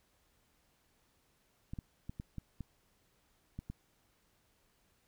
clicks, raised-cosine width 5 ms, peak -29 dBFS, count 8, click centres 1.735 / 1.788 / 2.095 / 2.199 / 2.383 / 2.607 / 3.59 / 3.7 s, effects pink hiss -73 dBFS RMS until 5.07 s

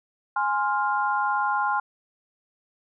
sine chord, F minor, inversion first, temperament equal with one note detuned, 830.6 / 1046.5 / 1401.8 Hz, Ab5 / C6 / F6, 0 / 0 / +6 cents, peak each -25 / -26 / -27 dBFS, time 0.36-1.8 s, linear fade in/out 5 ms, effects none

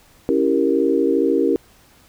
sine chord, C# diminished seventh, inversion none, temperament equal, 277.2 / 329.6 / 392 / 466.2 Hz, C#4 / E4 / G4 / Bb4, 0 / 0 / 0 / 0 cents, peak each -20 dBFS, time 0.29-1.56 s, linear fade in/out 0 ms, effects pink hiss -52 dBFS RMS until 2.08 s

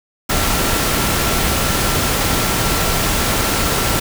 sine tone in noise, 1354 Hz, E6, 46 cents sharp, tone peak -28 dBFS, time 0.29-4 s, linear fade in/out 10 ms, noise pink, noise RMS -17 dBFS, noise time 0.29-4 s, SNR -14 dB, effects none

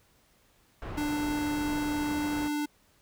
pink low-pass noise, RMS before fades -39 dBFS, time 0.82-2.48 s, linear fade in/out 0 ms, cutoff 1700 Hz, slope 12 dB/octave
square tone, 295.8 Hz, D4, 13 cents sharp, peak -29 dBFS, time 0.97-2.66 s, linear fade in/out 10 ms
effects pink hiss -65 dBFS RMS until 3.01 s

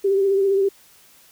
sine tone with vibrato, 392 Hz, G4, in tune, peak -15 dBFS, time 0.04-0.69 s, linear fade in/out 10 ms, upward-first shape triangle, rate 15 Hz, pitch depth 42 cents each way, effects white hiss -52 dBFS RMS until 1.31 s

